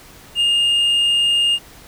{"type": "tone with tanh clipping", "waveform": "sine", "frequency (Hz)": 2828, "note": "F7", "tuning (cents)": 21, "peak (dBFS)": -14, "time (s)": [0.35, 1.59], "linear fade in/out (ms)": 50, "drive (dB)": 3, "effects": ["pink hiss -43 dBFS RMS until 1.87 s"]}